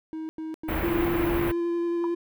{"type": "tone bursts", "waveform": "triangle", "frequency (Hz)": 317.2, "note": "D#4", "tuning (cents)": 33, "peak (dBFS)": -29, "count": 5, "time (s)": [0.13, 1.298], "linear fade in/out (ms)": 0, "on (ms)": 160, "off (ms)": 92}
{"type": "band-stop noise", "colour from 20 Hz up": "pink", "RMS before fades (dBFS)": -29, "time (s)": [0.68, 1.52], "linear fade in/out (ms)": 10, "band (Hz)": [2500, 15000], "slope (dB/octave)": 24}
{"type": "tone with vibrato", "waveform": "triangle", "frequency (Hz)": 342.3, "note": "F4", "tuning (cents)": -35, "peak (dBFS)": -22, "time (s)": [0.83, 2.15], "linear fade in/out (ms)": 10, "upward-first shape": "square", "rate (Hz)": 11, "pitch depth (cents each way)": 8}
{"type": "tone with exponential decay", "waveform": "sine", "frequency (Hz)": 987.8, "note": "B5", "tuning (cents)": 0, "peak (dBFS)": -26, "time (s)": [2.04, 2.12], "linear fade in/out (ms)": 1, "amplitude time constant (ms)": 16}
{"effects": []}